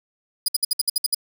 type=tone bursts; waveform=20% pulse; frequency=4936 Hz; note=D#8; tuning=15 cents flat; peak=-11 dBFS; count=9; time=0.46-1.147 s; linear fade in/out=5 ms; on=23 ms; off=60 ms; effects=none